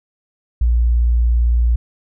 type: tone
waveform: sine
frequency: 58.9 Hz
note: A#1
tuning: 19 cents sharp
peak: -11 dBFS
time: 0.61-1.76 s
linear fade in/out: 5 ms
effects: none